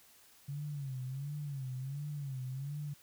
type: tone with vibrato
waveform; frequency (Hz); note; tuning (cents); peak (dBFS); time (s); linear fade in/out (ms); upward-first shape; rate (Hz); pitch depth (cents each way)
sine; 137.9; C#3; -9; -37; 0.48-2.94; 10; sine; 1.4; 130
effects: white hiss -62 dBFS RMS until 3.02 s

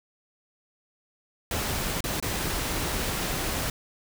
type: noise with dropouts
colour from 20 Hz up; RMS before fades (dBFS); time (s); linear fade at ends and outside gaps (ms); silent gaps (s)
pink; -29; 1.51-3.7; 2; 2.006-2.04 / 2.201-2.225
effects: none

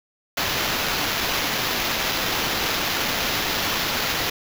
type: noise with sample-and-hold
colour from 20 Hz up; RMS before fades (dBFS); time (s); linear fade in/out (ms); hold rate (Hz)
white; -24; 0.37-4.3; 5; 8820
effects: none

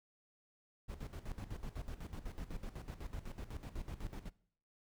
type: noise with tremolo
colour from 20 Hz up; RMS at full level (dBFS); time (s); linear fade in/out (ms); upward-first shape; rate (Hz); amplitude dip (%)
brown; -43; 0.88-4.3; 20; square; 8; 75
effects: noise-tail reverb RT60 0.6 s tail -21 dB re dry

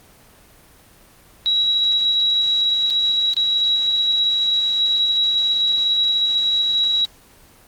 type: tone with dropouts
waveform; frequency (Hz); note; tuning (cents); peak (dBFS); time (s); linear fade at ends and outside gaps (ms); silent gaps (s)
sine; 3877; B7; -33; -14; 1.46-7.05; 0; 2.901-2.906 / 3.336-3.367
effects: pink hiss -49 dBFS RMS until 7.67 s + Opus 24 kbps

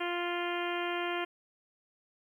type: harmonic tone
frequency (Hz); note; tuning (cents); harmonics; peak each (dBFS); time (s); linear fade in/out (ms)
349.2; F4; 0; 1 / 2 / 3 / 4 / 5 / 6 / 7 / 8 / 9; -35 / -38 / -40 / -41 / -42 / -43 / -43 / -44 / -45; 0-1.25; 10
effects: 11-bit

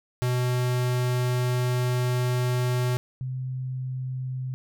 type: tone pair in turn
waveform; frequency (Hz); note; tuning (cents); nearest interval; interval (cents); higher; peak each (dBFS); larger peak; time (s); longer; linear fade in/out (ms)
square / sine; 124.5 / 129.15; B2 / C3; +14 / -22; minor second; 64; second; -23 / -28; first; 0.22-2.97 / 3.21-4.54; first; 0
effects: none

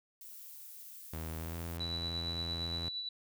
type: noise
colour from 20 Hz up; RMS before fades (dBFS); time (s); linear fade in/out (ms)
violet; -50; 0.21-1.77; 2
type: tone with pitch glide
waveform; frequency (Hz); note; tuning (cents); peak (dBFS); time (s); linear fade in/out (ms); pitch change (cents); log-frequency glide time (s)
sawtooth; 80 to 83.88; D#2 to E2; +49 to +31; -35; 1.13-2.89; 5; +82; 1.36-1.57
type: tone with tremolo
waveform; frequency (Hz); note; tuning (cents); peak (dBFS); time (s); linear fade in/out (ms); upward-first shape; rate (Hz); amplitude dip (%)
sine; 3951; B7; 0; -35; 1.8-3.09; 5; sine; 8.7; 40
effects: none

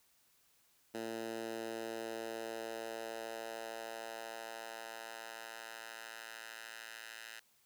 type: tone with high-pass filter sweep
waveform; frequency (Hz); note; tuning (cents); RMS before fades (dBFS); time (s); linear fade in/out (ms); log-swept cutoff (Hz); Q
10% pulse; 113.3; A#2; -49; -45; 0.94-7.4; 10; 280 to 1800; 1.3
effects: white hiss -71 dBFS RMS until 7.65 s

